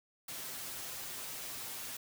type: noise with comb filter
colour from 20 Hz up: white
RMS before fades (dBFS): -43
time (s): 0.28-1.97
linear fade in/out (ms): 5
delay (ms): 7.7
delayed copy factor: +0.65
effects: none